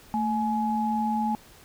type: tone pair together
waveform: sine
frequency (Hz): 222.7 / 843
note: A3 / G#5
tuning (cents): +21 / +26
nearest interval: octave + major seventh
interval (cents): 2305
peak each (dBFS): -26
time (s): 0.14-1.35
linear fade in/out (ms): 0
effects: pink hiss -52 dBFS RMS until 1.64 s